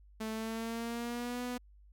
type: tone with pitch glide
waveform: sawtooth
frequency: 219.7 to 246.6 Hz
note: A3 to B3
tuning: -2 to -2 cents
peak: -32 dBFS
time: 0.2-1.58 s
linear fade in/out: 10 ms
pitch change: +200 cents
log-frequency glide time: 0.31-1.43 s
effects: added 50 Hz sine -56 dBFS peak until 1.92 s